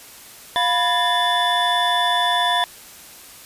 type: tone cluster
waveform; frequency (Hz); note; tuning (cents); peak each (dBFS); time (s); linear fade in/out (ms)
triangle; 705 / 988 / 1701 / 1802 / 3481; F5 / B5 / G#6 / A6 / A7; +16 / 0 / +41 / +41 / -19; -20 / -19 / -27 / -25 / -20; 0.56-2.64; 0
effects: white hiss -42 dBFS RMS until 3.45 s + resampled to 32000 Hz